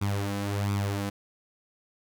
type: tone with flanger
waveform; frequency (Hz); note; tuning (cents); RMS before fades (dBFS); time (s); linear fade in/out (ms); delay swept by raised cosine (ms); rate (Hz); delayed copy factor
sawtooth; 100.6; G2; +45; -29; 0.01-1.1; 10; 0.83 to 3.93; 1.4; +0.65
effects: none